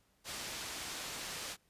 white low-pass noise, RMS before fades -43 dBFS, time 0.24-1.57 s, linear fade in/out 50 ms, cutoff 6800 Hz, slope 12 dB/octave, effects pink hiss -73 dBFS RMS until 1.69 s + resampled to 32000 Hz

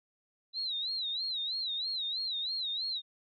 sine tone with vibrato, 3951 Hz, B7, in tune, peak -32 dBFS, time 0.53-3.02 s, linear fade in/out 50 ms, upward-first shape sine, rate 3.1 Hz, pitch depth 140 cents each way, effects none

